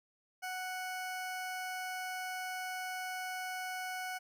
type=tone; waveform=20% pulse; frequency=740 Hz; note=F#5; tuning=in tune; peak=-33 dBFS; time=0.42-4.19 s; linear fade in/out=20 ms; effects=none